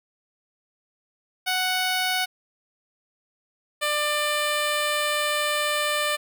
10% pulse tone pair in turn, 741 / 595.1 Hz, F#5 / D5, +2 / +23 cents, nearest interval major third, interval 379 cents, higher first, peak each -14 dBFS, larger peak neither, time 1.46-2.26 / 3.81-6.17 s, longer second, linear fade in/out 20 ms, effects none

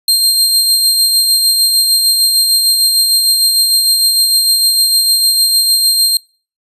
sawtooth tone with tremolo, 4186 Hz, C8, in tune, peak -4 dBFS, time 0.08-6.17 s, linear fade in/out 2 ms, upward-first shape sine, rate 6.6 Hz, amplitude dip 35%, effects noise-tail reverb RT60 0.4 s tail -26 dB re dry + resampled to 32000 Hz

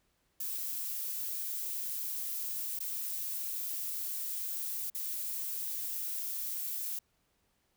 violet noise with dropouts, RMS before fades -37 dBFS, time 0.4-6.99 s, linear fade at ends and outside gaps 5 ms, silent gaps 2.791-2.802 / 4.901-4.947 s, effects pink hiss -75 dBFS RMS until 7.76 s

